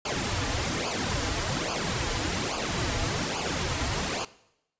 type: noise with flanger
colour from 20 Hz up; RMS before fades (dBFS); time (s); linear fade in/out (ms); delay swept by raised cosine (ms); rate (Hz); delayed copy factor
pink; -29; 0.05-4.25; 5; 0.52 to 5.52; 1.2; -0.8
effects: noise-tail reverb RT60 0.8 s tail -19 dB re dry + resampled to 16000 Hz